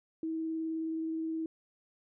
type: tone with vibrato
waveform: sine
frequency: 322.1 Hz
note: E4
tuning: 40 cents flat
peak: -32 dBFS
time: 0.23-1.46 s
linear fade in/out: 2 ms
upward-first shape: sine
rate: 19 Hz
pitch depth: 10 cents each way
effects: none